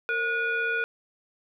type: tone with frequency modulation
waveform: sine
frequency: 1450 Hz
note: F#6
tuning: 35 cents flat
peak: -24 dBFS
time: 0.09-0.84 s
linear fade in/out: 0 ms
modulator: 992 Hz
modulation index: 0.81
effects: none